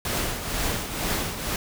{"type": "noise with tremolo", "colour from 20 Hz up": "pink", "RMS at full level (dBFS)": -25, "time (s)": [0.05, 1.56], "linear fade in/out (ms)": 2, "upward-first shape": "triangle", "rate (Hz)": 2.1, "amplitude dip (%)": 65, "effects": []}